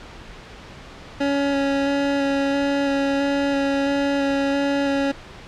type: tone with vibrato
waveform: 25% pulse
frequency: 279 Hz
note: C#4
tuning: 11 cents sharp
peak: -15 dBFS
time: 1.2-5.12 s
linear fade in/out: 10 ms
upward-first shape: square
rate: 1.5 Hz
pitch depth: 10 cents each way
effects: pink hiss -40 dBFS RMS until 5.47 s + low-pass 4000 Hz 12 dB/octave